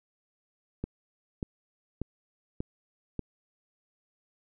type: click train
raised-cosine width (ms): 3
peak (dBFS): -19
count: 5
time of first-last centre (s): 0.84-3.193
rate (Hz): 1.7
effects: none